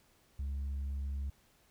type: tone with tanh clipping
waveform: sine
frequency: 69.2 Hz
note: C#2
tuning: 2 cents flat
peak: -35 dBFS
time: 0.39-1.3 s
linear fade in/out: 5 ms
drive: 2 dB
effects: pink hiss -68 dBFS RMS until 1.7 s